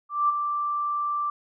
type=tone with ADSR envelope; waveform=sine; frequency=1174.7 Hz; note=D6; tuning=in tune; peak=-17 dBFS; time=0.09-1.3 s; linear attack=200 ms; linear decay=19 ms; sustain=-7 dB; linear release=3 ms; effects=none